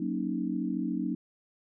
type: chord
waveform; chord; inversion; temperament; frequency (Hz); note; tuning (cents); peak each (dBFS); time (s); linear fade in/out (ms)
sine; D# minor seventh; first; equal; 185 / 233.1 / 277.2 / 311.1; F#3 / A#3 / C#4 / D#4; 0 / 0 / 0 / 0; -34; 0-1.15; 5
effects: none